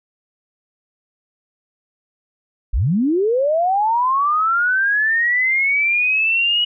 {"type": "linear sweep", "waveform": "sine", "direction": "up", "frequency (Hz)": [35, 2927], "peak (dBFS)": -14, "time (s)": [2.73, 6.65], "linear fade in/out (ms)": 10, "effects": []}